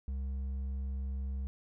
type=tone with hard clipping; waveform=sine; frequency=67 Hz; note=C2; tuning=42 cents sharp; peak=-35 dBFS; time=0.08-1.47 s; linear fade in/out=0 ms; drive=4 dB; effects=none